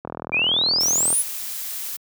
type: click train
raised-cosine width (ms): 1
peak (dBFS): -16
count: 45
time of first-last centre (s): 0.05-1.128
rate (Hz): 40.8
type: exponential sweep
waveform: sine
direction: up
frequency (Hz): 2321 to 10770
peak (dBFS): -17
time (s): 0.32-1.23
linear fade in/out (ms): 20
type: noise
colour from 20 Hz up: blue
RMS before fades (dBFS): -30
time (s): 0.8-1.97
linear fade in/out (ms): 10
effects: high-pass 100 Hz 12 dB/octave